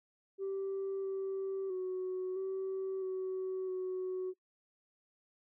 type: tone with pitch steps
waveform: sine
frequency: 389 / 386.4 / 370.5 / 382.1 / 375.5 / 370.8 Hz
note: G4 / G4 / F#4 / G4 / F#4 / F#4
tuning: -13 / -25 / +2 / -44 / +26 / +4 cents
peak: -33 dBFS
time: 0.38-4.34 s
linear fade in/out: 50 ms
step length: 660 ms
effects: noise-tail reverb RT60 0.1 s tail -24 dB re dry + tanh soft clip ceiling -32 dBFS